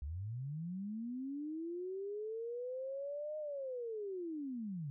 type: linear two-way sweep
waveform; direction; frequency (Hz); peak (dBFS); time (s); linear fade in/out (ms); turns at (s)
sine; up then down; 65.5 to 617 to 134.8; -39; 0.02-4.9; 0; 3.38
effects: none